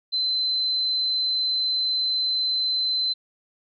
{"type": "tone", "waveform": "sine", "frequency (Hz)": 4062, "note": "B7", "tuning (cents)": 48, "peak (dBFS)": -21, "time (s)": [0.12, 3.14], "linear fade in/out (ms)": 20, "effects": []}